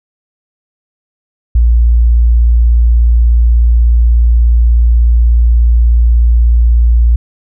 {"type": "tone", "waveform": "sine", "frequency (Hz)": 58.27, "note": "A#1", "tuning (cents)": 0, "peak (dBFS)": -4, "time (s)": [1.55, 7.16], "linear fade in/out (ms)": 5, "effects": []}